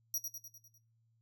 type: tone with echo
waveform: sawtooth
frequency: 5760 Hz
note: F#8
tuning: 47 cents flat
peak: -29 dBFS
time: 0.14-0.18 s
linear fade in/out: 2 ms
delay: 100 ms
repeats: 6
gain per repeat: -5 dB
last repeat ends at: 0.78 s
effects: noise-tail reverb RT60 0.3 s tail -18 dB re dry + added 114 Hz sine -70 dBFS peak until 1.21 s